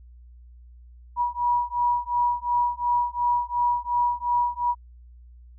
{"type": "beating tone pair", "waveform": "sine", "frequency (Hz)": [965, 967.8], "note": ["B5", "B5"], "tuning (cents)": [-40, -35], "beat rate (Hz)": 2.8, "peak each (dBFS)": -24, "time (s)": [1.16, 4.75], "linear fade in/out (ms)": 50, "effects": ["added 60 Hz sine -45 dBFS peak until 5.58 s"]}